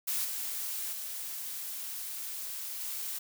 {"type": "noise with level steps", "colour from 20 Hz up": "blue", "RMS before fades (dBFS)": [-32, -36, -39, -37], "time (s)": [0.07, 3.19], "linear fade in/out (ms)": 10, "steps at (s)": [0.24, 0.92, 2.8], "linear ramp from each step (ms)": 10, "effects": []}